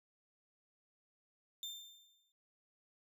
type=tone with exponential decay; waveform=35% pulse; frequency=3588 Hz; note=A7; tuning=33 cents sharp; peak=-38 dBFS; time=1.63-2.32 s; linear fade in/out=1 ms; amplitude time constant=150 ms; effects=none